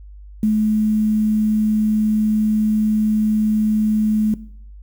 sine tone with quantisation, 214.9 Hz, A3, 41 cents flat, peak -13 dBFS, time 0.43-4.34 s, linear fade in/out 2 ms, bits 7, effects noise-tail reverb RT60 0.6 s tail -19 dB re dry + added 50 Hz sine -36 dBFS peak until 4.82 s

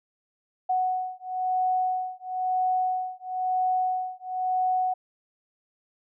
sine beating tone pair, 740 / 741 Hz, F#5 / F#5, 0 / +2 cents, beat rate 1 Hz, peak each -27 dBFS, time 0.69-4.94 s, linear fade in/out 10 ms, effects none

